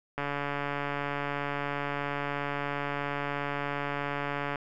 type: click train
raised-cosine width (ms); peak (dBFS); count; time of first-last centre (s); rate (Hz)
0.5; -17; 627; 0.18-4.558; 143
effects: none